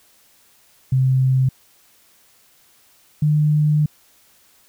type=tone pair in turn; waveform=sine; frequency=130.81 / 150.78 Hz; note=C3 / D3; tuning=0 / +46 cents; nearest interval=major second; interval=246 cents; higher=second; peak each=-13 / -13 dBFS; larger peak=neither; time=0.92-1.49 / 3.22-3.86 s; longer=second; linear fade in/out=5 ms; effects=white hiss -55 dBFS RMS until 4.68 s